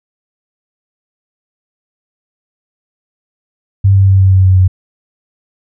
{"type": "tone with pitch steps", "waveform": "sine", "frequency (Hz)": [98, 97.1, 96.21, 95.32, 94.44, 93.57, 92.71], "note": ["G2", "G2", "G2", "G2", "F#2", "F#2", "F#2"], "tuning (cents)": [0, -16, -32, -48, 36, 20, 4], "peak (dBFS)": -4, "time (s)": [3.84, 4.68], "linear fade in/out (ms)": 10, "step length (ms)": 120, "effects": []}